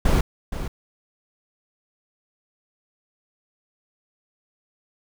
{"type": "noise with echo", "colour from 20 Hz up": "brown", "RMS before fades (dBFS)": -17, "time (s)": [0.05, 0.21], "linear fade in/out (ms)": 5, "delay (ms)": 470, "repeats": 1, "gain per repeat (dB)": -11, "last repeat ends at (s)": 0.68, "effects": []}